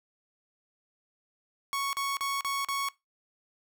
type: tone bursts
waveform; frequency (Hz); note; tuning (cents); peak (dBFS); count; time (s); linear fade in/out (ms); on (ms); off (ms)
sawtooth; 1108.7; C#6; 0; -25; 5; 1.73-2.886; 0; 200; 39
effects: noise-tail reverb RT60 0.2 s tail -21 dB re dry